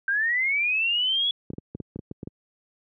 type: linear sweep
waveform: sine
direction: up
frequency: 1558 to 3400 Hz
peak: -21 dBFS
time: 0.08-1.31 s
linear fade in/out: 2 ms
type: clicks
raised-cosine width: 3 ms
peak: -20 dBFS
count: 10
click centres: 1.503 / 1.535 / 1.583 / 1.75 / 1.802 / 1.96 / 1.991 / 2.113 / 2.231 / 2.274 s
effects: high-pass 100 Hz 12 dB/octave